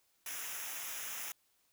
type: noise with comb filter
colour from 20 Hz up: white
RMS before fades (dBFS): -42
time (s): 0.26-1.32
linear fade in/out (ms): 2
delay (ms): 0.23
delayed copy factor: -0.75
effects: white hiss -74 dBFS RMS until 1.72 s